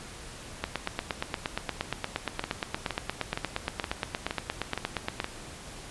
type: two click trains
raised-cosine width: 0.3 ms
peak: -12 / -14 dBFS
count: 40 / 7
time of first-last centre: 0.64-5.201 / 2.44-5.244 s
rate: 8.55 / 2.14 Hz
effects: pink hiss -44 dBFS RMS until 5.9 s + resampled to 24000 Hz